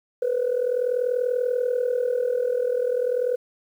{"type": "tone with amplitude modulation", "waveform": "sine", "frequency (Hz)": 493.9, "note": "B4", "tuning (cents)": 0, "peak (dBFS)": -16, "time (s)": [0.22, 3.36], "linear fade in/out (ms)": 5, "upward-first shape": "sine", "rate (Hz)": 40.4, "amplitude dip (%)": 80, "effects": ["tanh soft clip ceiling -15 dBFS", "9-bit"]}